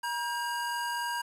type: tone pair together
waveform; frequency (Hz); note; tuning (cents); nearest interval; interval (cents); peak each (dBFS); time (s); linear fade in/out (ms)
square; 953.7 / 1604; A#5 / G6; +39 / +39; major sixth; 900; -33 / -36; 0.03-1.22; 10
effects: resampled to 32000 Hz + 9-bit